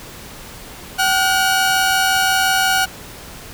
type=tone pair together; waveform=sawtooth; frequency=763 / 1440.4 Hz; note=G5 / F#6; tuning=-47 / -47 cents; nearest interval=major seventh; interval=1100 cents; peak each=-13 dBFS; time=0.98-2.86 s; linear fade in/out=20 ms; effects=pink hiss -36 dBFS RMS until 3.53 s